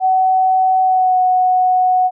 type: tone with pitch glide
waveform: sine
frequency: 752 to 737.4 Hz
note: F#5 to F#5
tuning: +28 to -6 cents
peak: -10 dBFS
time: 0-2.11 s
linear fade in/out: 50 ms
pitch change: -34 cents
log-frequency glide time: 0.8-1.18 s
effects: none